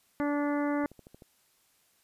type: harmonic tone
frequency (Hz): 290.3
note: D4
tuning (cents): -20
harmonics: 1 / 2 / 3 / 4 / 5 / 6 / 7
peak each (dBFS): -28 / -34 / -38 / -40 / -42 / -44 / -45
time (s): 0.2-0.86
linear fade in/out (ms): 0
type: click train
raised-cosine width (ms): 2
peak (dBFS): -36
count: 6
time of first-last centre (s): 0.84-1.222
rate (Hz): 13.1
effects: white hiss -68 dBFS RMS until 2.03 s + resampled to 32000 Hz